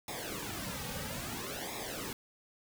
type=noise with flanger; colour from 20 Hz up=pink; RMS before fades=-40 dBFS; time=0.08-2.13 s; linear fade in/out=2 ms; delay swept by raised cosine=0.67 to 2.97 ms; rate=0.6 Hz; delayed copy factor=-0.8; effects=none